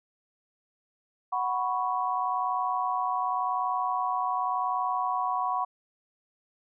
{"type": "chord", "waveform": "sine", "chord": "F# suspended fourth", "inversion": "none", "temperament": "equal", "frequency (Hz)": [740, 987.8, 1108.7], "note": ["F#5", "B5", "C#6"], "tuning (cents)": [0, 0, 0], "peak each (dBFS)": -30, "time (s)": [1.32, 5.65], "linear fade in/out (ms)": 10, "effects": []}